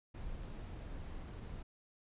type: noise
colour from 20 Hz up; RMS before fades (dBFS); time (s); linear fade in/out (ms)
brown; -45; 0.14-1.63; 10
effects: resampled to 8000 Hz